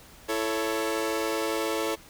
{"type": "chord", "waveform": "sawtooth", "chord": "A major", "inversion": "second", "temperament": "equal with one note detuned", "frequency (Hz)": [332.7, 440, 554.4], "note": ["E4", "A4", "C#5"], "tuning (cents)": [16, 0, 0], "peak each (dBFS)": [-27, -26, -28], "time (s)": [0.28, 1.96], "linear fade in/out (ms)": 20, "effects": ["pink hiss -51 dBFS RMS until 2.09 s"]}